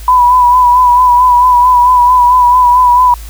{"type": "tone with vibrato", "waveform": "sine", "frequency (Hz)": 989, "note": "B5", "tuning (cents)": 2, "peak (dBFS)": -3, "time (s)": [0.08, 3.14], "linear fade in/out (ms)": 2, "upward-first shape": "sine", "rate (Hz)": 4.5, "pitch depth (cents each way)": 36, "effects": ["added 54 Hz sine -24 dBFS peak until 3.29 s", "white hiss -35 dBFS RMS until 3.29 s"]}